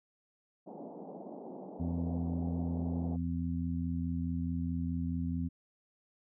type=band-pass noise; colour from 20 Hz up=pink; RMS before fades=-46 dBFS; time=0.66-3.17 s; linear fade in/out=20 ms; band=180 to 830 Hz; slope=48 dB/octave
type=harmonic tone; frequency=84.7 Hz; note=E2; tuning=48 cents sharp; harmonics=1 / 2 / 3; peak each=-36 / -36 / -36 dBFS; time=1.79-5.49 s; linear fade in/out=20 ms
effects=none